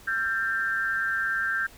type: tone with amplitude modulation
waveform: sine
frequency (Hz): 1578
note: G6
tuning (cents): +11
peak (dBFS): -20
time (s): 0.07-1.67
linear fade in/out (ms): 10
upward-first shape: sine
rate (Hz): 217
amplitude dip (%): 90
effects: pink hiss -51 dBFS RMS until 1.77 s